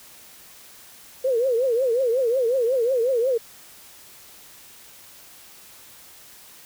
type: tone with vibrato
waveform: sine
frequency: 493.9 Hz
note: B4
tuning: in tune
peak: -18 dBFS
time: 1.24-3.38 s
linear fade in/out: 10 ms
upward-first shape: triangle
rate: 5.5 Hz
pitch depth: 190 cents each way
effects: white hiss -47 dBFS RMS until 6.65 s